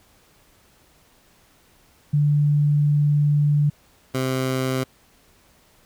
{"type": "tone pair in turn", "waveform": ["sine", "15% pulse"], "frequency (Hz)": [146.83, 130.57], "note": ["D3", "C3"], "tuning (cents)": [0, -3], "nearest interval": "major second", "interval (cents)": 203, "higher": "first", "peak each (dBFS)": -15, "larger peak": "neither", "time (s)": [[2.13, 3.7], [4.14, 4.84]], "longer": "first", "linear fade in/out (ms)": 10, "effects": ["pink hiss -57 dBFS RMS until 5.85 s"]}